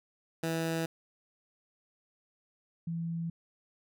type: tone pair in turn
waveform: 15% pulse / sine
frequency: 163.6 / 166.84 Hz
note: E3 / E3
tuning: -13 / +21 cents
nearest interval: unison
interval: 34 cents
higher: second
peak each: -24 / -32 dBFS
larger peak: first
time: 0.43-0.86 / 2.87-3.3 s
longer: neither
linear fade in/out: 5 ms
effects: none